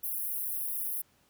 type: high-pass noise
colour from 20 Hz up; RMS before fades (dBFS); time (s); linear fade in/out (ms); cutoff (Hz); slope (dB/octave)
white; -34; 0.03-1.02; 10; 10000; 96
effects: pink hiss -67 dBFS RMS until 1.29 s + high-pass 60 Hz 12 dB/octave